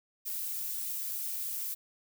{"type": "noise with flanger", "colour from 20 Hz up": "violet", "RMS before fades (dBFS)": -36, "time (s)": [0.25, 1.75], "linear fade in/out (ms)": 20, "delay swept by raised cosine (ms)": [1.8, 3.2], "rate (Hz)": 3.2, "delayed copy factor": -0.8, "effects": []}